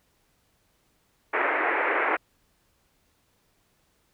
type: band-pass noise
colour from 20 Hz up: white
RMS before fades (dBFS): -25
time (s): 1.33-2.17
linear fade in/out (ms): 10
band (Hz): 310 to 2200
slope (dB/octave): 48
effects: pink hiss -68 dBFS RMS until 4.13 s